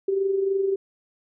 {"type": "tone with amplitude modulation", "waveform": "sine", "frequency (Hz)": 389.9, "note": "G4", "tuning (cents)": -9, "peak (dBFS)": -18, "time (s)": [0.08, 0.76], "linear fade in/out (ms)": 5, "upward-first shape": "sine", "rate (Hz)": 23.4, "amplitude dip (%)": 50, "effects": []}